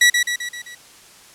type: tone with echo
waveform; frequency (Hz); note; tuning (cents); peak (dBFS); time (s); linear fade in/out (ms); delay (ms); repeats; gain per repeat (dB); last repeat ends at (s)
sawtooth; 1940; B6; -31; -6; 0.01-0.1; 5; 130; 5; -5; 0.75
effects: white hiss -46 dBFS RMS until 1.34 s + low-pass 10000 Hz 12 dB/octave